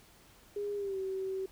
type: tone with pitch glide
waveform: sine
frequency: 409.3 to 381.9 Hz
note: G#4 to G4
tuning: -25 to -45 cents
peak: -33 dBFS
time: 0.56-1.46 s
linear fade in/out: 5 ms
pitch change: -120 cents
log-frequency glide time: 0.76-0.98 s
effects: pink hiss -60 dBFS RMS until 1.51 s